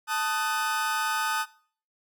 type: chord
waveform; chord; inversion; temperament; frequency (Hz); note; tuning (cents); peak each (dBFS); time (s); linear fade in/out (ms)
40% pulse; D# diminished; second; equal with one note detuned; 880 / 1244.5 / 1505; A5 / D#6 / F#6; 0 / 0 / +29; -29 / -29 / -30; 0.07-1.46; 50
effects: noise-tail reverb RT60 0.5 s tail -21 dB re dry